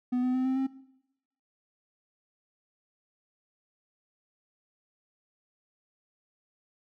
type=tone with pitch steps; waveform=triangle; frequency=248.8 / 253 / 257.3 / 261.6 / 266 Hz; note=B3 / B3 / C4 / C4 / C4; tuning=+13 / +42 / -29 / 0 / +29 cents; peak=-23 dBFS; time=0.12-0.67 s; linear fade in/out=10 ms; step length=110 ms; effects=noise-tail reverb RT60 0.8 s tail -18 dB re dry